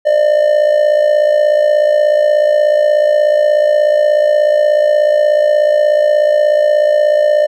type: tone with amplitude modulation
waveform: triangle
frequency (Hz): 600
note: D5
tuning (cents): +37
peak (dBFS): -3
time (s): 0.05-7.47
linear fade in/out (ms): 20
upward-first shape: sine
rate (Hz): 56.6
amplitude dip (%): 65
effects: none